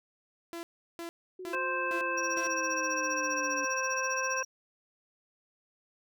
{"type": "tone bursts", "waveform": "sawtooth", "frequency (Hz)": 337.9, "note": "E4", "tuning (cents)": 43, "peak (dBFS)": -34, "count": 5, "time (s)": [0.53, 2.47], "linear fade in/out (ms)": 0, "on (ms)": 100, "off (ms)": 360}
{"type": "linear sweep", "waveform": "sine", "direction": "down", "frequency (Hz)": [370, 286.6], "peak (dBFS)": -39, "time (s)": [1.39, 3.65], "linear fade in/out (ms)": 5}
{"type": "harmonic tone", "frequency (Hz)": 523.3, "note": "C5", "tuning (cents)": 0, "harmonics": [1, 2, 3, 5], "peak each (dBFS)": [-36, -34, -34, -36], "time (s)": [1.53, 4.43], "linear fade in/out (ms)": 5}
{"type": "tone with tremolo", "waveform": "triangle", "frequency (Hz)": 5670, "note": "F8", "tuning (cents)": 25, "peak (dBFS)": -32, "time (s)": [2.17, 4.45], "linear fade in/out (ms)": 10, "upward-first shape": "sine", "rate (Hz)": 15, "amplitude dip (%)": 95}
{"effects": []}